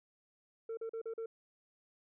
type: tone bursts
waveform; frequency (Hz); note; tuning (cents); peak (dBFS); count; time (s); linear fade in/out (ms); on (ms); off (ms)
sine; 452.3; A4; +48; -35; 5; 0.69-1.26; 5; 82; 40
effects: tanh soft clip ceiling -37 dBFS